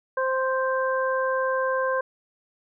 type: harmonic tone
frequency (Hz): 523.3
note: C5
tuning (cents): 0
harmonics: 1 / 2 / 3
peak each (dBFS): -24 / -27 / -29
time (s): 0.17-2.01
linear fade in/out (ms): 5
effects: none